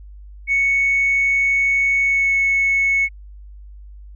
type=tone with pitch glide; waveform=sine; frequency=2217 to 2203 Hz; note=C#7 to C#7; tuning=0 to -11 cents; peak=-13 dBFS; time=0.47-3.09 s; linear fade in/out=50 ms; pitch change=-11 cents; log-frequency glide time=2.03-2.34 s; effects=tanh soft clip ceiling -10 dBFS + added 50 Hz sine -36 dBFS peak until 4.15 s